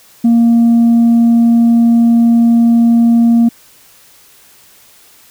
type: tone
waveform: sine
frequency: 233.1 Hz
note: A#3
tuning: in tune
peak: -3 dBFS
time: 0.24-3.49 s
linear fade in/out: 10 ms
effects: tanh soft clip ceiling -4 dBFS + white hiss -44 dBFS RMS until 5.3 s